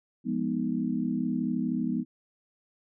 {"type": "chord", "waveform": "sine", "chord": "F half-diminished seventh", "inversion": "none", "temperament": "equal", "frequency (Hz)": [174.61, 207.7, 246.9, 311.1], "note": ["F3", "Ab3", "Cb4", "Eb4"], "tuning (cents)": [0, 0, 0, 0], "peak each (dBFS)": [-34, -32, -29, -34], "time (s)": [0.24, 2.05], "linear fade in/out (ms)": 50, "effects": []}